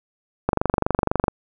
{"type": "click train", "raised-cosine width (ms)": 1, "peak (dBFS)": -4, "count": 20, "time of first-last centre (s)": [0.49, 1.282], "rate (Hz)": 24, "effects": []}